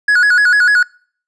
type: tone with vibrato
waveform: triangle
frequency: 1567 Hz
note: G6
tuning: 1 cent flat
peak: -6 dBFS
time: 0.08-0.83 s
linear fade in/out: 5 ms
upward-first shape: square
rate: 6.7 Hz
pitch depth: 120 cents each way
effects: noise-tail reverb RT60 0.5 s tail -25 dB re dry + resampled to 22050 Hz